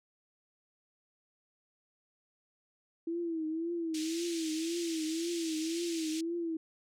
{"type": "tone with vibrato", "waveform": "sine", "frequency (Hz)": 328.1, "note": "E4", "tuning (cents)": -8, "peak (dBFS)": -32, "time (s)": [3.07, 6.57], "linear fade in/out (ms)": 5, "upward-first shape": "triangle", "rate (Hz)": 1.9, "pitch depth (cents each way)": 98}
{"type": "band-pass noise", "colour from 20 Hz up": "white", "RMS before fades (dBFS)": -43, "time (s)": [3.94, 6.21], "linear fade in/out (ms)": 5, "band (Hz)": [2400, 7800], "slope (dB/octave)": 24}
{"effects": []}